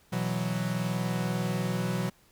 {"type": "chord", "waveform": "45% pulse", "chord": "B suspended fourth", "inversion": "none", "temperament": "equal", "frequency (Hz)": [123.47, 164.81, 185], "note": ["B2", "E3", "F#3"], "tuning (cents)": [0, 0, 0], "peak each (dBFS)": [-33, -33, -31], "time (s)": [0.12, 2.1], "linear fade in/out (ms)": 10, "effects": ["pink hiss -62 dBFS RMS until 2.31 s"]}